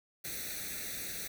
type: noise with comb filter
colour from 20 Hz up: white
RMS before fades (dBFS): -40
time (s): 0.24-1.28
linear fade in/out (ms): 10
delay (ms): 0.49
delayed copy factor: +0.9
effects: none